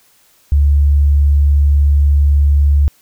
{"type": "tone", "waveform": "sine", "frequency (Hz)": 71.8, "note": "D2", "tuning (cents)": -39, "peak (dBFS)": -7, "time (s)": [0.52, 2.88], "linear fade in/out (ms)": 0, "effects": ["white hiss -52 dBFS RMS until 3.01 s"]}